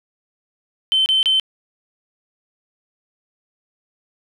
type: tone bursts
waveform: sine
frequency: 3082 Hz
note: G7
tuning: 30 cents flat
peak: -12 dBFS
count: 3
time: 0.92-1.398 s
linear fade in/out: 0 ms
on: 140 ms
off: 29 ms
effects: tanh soft clip ceiling -9 dBFS + 9-bit